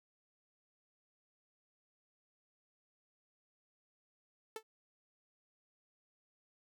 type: tone with exponential decay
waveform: sawtooth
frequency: 440 Hz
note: A4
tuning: in tune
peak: -34 dBFS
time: 4.56-4.63 s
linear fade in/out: 2 ms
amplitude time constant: 15 ms
effects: none